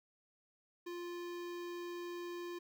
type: tone with notch filter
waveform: square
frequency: 349.2 Hz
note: F4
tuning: in tune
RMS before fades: -44 dBFS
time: 0.86-2.59 s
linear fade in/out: 10 ms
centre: 9600 Hz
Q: 1
effects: 13-bit